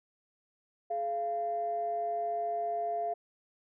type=tone pair together; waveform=sine; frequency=423.6 / 689.4 Hz; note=G#4 / F5; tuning=+34 / -23 cents; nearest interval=minor sixth; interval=843 cents; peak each=-38 / -30 dBFS; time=0.9-3.14 s; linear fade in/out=10 ms; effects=tanh soft clip ceiling -23 dBFS